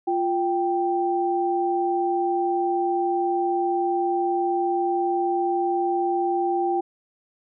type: tone pair together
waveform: sine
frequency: 349.2 / 784 Hz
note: F4 / G5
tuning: 0 / 0 cents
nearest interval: octave + major second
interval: 1400 cents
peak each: -23 dBFS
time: 0.07-6.81 s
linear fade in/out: 10 ms
effects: none